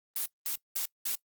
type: noise bursts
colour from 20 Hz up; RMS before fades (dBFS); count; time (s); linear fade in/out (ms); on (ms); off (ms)
blue; -32; 4; 0.16-1.152; 2; 98; 200
effects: noise-tail reverb RT60 0.1 s tail -22 dB re dry + Opus 24 kbps